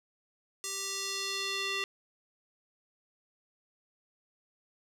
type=tone with band-pass filter sweep; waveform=square; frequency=392 Hz; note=G4; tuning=in tune; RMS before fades=-35 dBFS; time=0.64-1.84 s; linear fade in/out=0 ms; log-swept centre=7300 to 3000 Hz; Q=1.6; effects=none